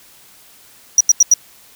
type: tone bursts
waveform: triangle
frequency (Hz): 5800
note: F#8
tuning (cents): -35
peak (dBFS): -4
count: 4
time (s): 0.98-1.339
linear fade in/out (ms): 2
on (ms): 26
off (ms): 85
effects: white hiss -46 dBFS RMS until 1.75 s